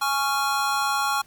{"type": "chord", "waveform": "square", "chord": "Db major", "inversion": "second", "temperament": "just", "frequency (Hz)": [831.5, 1108.7, 1385.9], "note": ["Ab5", "Db6", "F6"], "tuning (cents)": [2, 0, -14], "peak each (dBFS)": -27, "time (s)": [0.01, 1.22], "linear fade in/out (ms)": 10, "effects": ["pink hiss -55 dBFS RMS until 1.26 s"]}